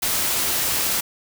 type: noise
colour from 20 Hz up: white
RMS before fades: -22 dBFS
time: 0.02-1.01 s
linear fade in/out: 10 ms
effects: none